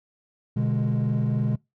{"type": "chord", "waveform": "triangle", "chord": "G# diminished", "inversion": "first", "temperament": "equal", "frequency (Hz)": [123.47, 146.83, 207.7], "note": ["B2", "D3", "G#3"], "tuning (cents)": [0, 0, 0], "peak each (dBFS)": [-21, -24, -24], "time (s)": [0.56, 1.56], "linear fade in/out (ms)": 10, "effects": ["noise-tail reverb RT60 0.2 s tail -25 dB re dry", "tanh soft clip ceiling -15 dBFS"]}